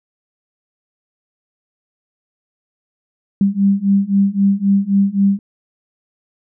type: beating tone pair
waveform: sine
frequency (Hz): 196 / 199.8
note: G3 / G3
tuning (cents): 0 / +33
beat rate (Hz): 3.8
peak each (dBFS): -15 / -14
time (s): 3.41-5.39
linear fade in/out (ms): 2
effects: none